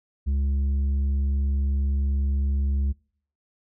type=tone with tanh clipping; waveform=triangle; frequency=69.3 Hz; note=C#2; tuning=in tune; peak=-22 dBFS; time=0.26-2.93 s; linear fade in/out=20 ms; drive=10 dB; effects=noise-tail reverb RT60 0.6 s tail -26 dB re dry